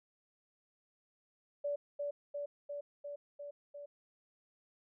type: tone with echo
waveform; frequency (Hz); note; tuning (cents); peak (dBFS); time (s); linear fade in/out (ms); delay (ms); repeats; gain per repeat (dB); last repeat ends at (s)
sine; 577; D5; -31; -33; 1.64-1.76; 10; 350; 6; -2; 3.86
effects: none